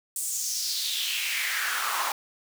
pink noise with high-pass filter sweep, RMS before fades -29 dBFS, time 0.16-2.12 s, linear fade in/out 2 ms, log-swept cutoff 8700 to 910 Hz, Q 3.3, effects none

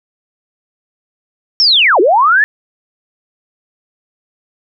sine linear two-way sweep, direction down then up, 5550 to 328 to 1796 Hz, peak -6 dBFS, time 1.6-2.44 s, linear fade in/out 0 ms, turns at 2 s, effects none

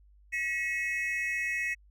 triangle tone cluster, 1920 / 2184 / 2565 Hz, B6 / C#7 / E7, -49 / -26 / -48 cents, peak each -30 / -33 / -34 dBFS, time 0.32-1.75 s, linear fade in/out 20 ms, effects added 50 Hz sine -56 dBFS peak until 1.9 s

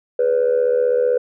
sine tone with amplitude modulation, 493.9 Hz, B4, in tune, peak -9 dBFS, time 0.19-1.18 s, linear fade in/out 5 ms, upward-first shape sine, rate 75.7 Hz, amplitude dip 80%, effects tanh soft clip ceiling -9 dBFS

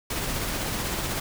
pink noise with tremolo, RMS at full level -28 dBFS, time 0.1-1.2 s, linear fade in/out 5 ms, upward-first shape sine, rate 16 Hz, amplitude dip 25%, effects none

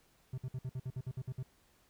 triangle tone bursts, 128.7 Hz, C3, 28 cents flat, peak -34 dBFS, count 11, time 0.33-1.429 s, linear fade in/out 5 ms, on 49 ms, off 56 ms, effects pink hiss -69 dBFS RMS until 1.89 s

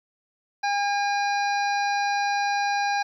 harmonic tone, 810 Hz, G#5, 43 cents flat, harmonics 1 / 2 / 3 / 5 / 6 / 7, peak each -23 / -29 / -33 / -37 / -39 / -40 dBFS, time 0.63-3.03 s, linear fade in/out 10 ms, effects 10-bit

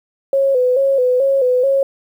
sine tone with vibrato, 523.3 Hz, C5, in tune, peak -11 dBFS, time 0.33-1.83 s, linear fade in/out 2 ms, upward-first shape square, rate 2.3 Hz, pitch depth 74 cents each way, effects 8-bit

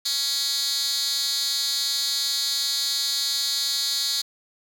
10% pulse tone with high-pass filter, 277.2 Hz, C#4, in tune, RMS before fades -25 dBFS, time 0.05-4.22 s, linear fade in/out 10 ms, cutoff 4400 Hz, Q 3.3, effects none

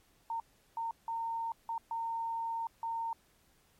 sine tone bursts at uneven times, 915 Hz, A#5, 32 cents flat, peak -33 dBFS, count 6, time 0.3-0.4 / 0.77-0.91 / 1.08-1.52 / 1.69-1.78 / 1.91-2.67 / 2.83-3.13 s, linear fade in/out 2 ms, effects pink hiss -68 dBFS RMS until 3.79 s + MP3 64 kbps

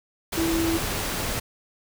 sine tone in noise, 329.6 Hz, E4, in tune, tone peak -22 dBFS, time 0.37-0.78 s, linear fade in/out 10 ms, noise pink, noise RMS -28 dBFS, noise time 0.32-1.4 s, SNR +3 dB, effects none

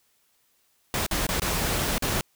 pink noise with dropouts, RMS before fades -26 dBFS, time 0.94-2.21 s, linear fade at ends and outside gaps 1 ms, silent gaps 1.064-1.111 / 1.267-1.289 / 1.398-1.419 / 1.981-2.023 s, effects white hiss -67 dBFS RMS until 2.35 s

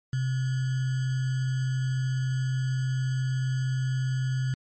sine tone with sample-and-hold, 130 Hz, C3, 11 cents flat, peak -24 dBFS, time 0.13-4.54 s, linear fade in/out 2 ms, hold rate 1575 Hz, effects MP3 32 kbps

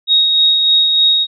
sine tone with tremolo, 3762 Hz, A#7, 15 cents sharp, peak -7 dBFS, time 0.07-1.27 s, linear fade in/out 50 ms, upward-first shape sine, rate 3.3 Hz, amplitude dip 35%, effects none

